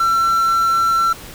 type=tone with quantisation; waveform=triangle; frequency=1348 Hz; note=E6; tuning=38 cents sharp; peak=-11 dBFS; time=0-1.13 s; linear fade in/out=5 ms; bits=6; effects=pink hiss -36 dBFS RMS until 1.34 s